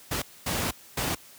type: noise bursts at uneven times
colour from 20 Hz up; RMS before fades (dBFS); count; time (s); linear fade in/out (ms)
pink; -28; 3; 0.11-0.22 / 0.46-0.71 / 0.97-1.15; 5
effects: white hiss -51 dBFS RMS until 1.38 s + high-pass 60 Hz 12 dB/octave